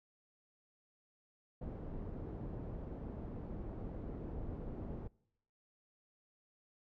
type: low-pass noise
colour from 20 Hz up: pink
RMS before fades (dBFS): -44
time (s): 1.61-5.08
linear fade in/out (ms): 10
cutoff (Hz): 470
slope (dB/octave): 12
effects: noise-tail reverb RT60 0.8 s tail -25 dB re dry